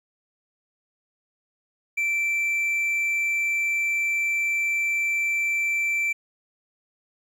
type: tone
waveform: triangle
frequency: 2338 Hz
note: D7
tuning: 8 cents flat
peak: -20 dBFS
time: 1.97-6.13 s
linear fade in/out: 10 ms
effects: 10-bit